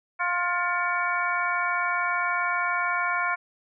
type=harmonic tone with a mistuned harmonic; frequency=353.1 Hz; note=F4; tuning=19 cents sharp; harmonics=2 / 3 / 4 / 5 / 6; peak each=-32 / -28 / -28 / -32 / -30 dBFS; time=0.19-3.36 s; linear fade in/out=20 ms; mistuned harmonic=6; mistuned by=+110 cents; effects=none